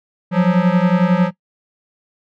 square beating tone pair, 174.61 / 185.61 Hz, F3 / F#3, 0 / +6 cents, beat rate 11 Hz, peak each -15 dBFS, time 0.31-1.31 s, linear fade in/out 50 ms, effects noise-tail reverb RT60 0.1 s tail -18 dB re dry + low-pass 2000 Hz 12 dB/octave

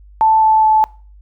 sine tone with pitch steps, 880 / 874.4 / 868.9 Hz, A5 / A5 / A5, 0 / -11 / -22 cents, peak -8 dBFS, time 0.21-0.84 s, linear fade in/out 0 ms, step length 210 ms, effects noise-tail reverb RT60 0.4 s tail -23 dB re dry + added 50 Hz sine -39 dBFS peak until 1.21 s

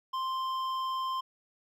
triangle tone with hard clipping, 1046.5 Hz, C6, in tune, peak -32 dBFS, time 0.13-1.21 s, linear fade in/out 10 ms, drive 12 dB, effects none

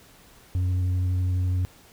triangle tone with tanh clipping, 91.2 Hz, F#2, 24 cents flat, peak -22 dBFS, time 0.55-1.65 s, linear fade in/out 0 ms, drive 8 dB, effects pink hiss -53 dBFS RMS until 1.92 s

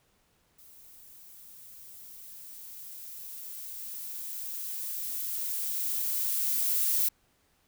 violet noise with level ramp, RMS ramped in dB -54 to -26 dBFS, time 0.58-7.09 s, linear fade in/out 10 ms, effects pink hiss -69 dBFS RMS until 7.67 s

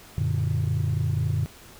sine chord, Gb augmented, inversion none, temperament equal, 92.5 / 116.54 / 146.83 Hz, Gb2 / Bb2 / D3, 0 / 0 / 0 cents, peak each -25 dBFS, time 0.18-1.46 s, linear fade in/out 0 ms, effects tanh soft clip ceiling -17 dBFS + pink hiss -48 dBFS RMS until 1.79 s

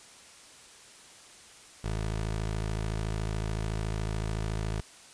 20% pulse tone, 53.8 Hz, A1, 38 cents flat, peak -25 dBFS, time 1.84-4.81 s, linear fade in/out 5 ms, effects white hiss -52 dBFS RMS until 5.13 s + resampled to 22050 Hz

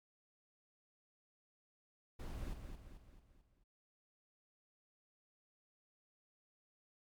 brown noise with echo, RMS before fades -44 dBFS, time 2.19-2.54 s, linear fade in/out 10 ms, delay 220 ms, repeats 5, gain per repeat -6 dB, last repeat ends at 3.64 s, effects MP3 96 kbps

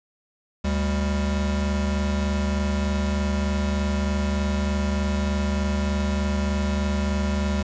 square tone pair together, 74 / 198.7 Hz, D2 / G3, +14 / +24 cents, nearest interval octave + perfect fourth, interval 1710 cents, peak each -24 / -26 dBFS, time 0.64-7.63 s, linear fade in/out 10 ms, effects resampled to 16000 Hz + 8-bit

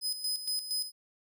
sawtooth tone with tremolo, 5030 Hz, D#8, 18 cents sharp, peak -27 dBFS, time 0.01-0.92 s, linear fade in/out 50 ms, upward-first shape square, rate 4.3 Hz, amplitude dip 65%, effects none

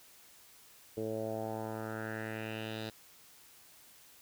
10% pulse tone with low-pass filter sweep, 110 Hz, A2, in tune, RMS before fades -39 dBFS, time 0.97-2.9 s, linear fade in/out 5 ms, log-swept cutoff 440 to 4200 Hz, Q 3.3, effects white hiss -59 dBFS RMS until 4.21 s

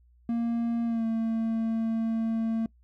triangle tone with pitch glide, 233.1 to 225.3 Hz, A#3 to A3, 0 to +41 cents, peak -23 dBFS, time 0.29-2.66 s, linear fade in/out 2 ms, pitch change -59 cents, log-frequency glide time 0.85-1.05 s, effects noise-tail reverb RT60 0.1 s tail -22 dB re dry + added 60 Hz sine -57 dBFS peak until 2.83 s

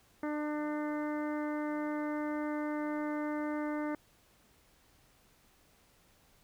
harmonic tone with a mistuned harmonic, 299.7 Hz, D4, 35 cents sharp, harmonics 1 / 2 / 3 / 4 / 5 / 6 / 7, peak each -34 / -40 / -44 / -46 / -48 / -50 / -51 dBFS, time 0.23-3.95 s, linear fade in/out 2 ms, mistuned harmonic 7, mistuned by -21 cents, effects pink hiss -66 dBFS RMS until 6.43 s

